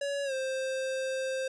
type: tone with pitch glide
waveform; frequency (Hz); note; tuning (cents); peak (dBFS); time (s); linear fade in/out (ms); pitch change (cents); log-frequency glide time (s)
square; 564 to 526.2; C#5 to C5; +30 to +10; -31; 0.01-1.48; 5; -120; 0.24-0.33
effects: resampled to 22050 Hz + 11-bit